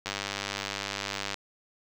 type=click train; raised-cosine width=0.2 ms; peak=-14 dBFS; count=129; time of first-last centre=0.06-1.343 s; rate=99.8 Hz; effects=7-bit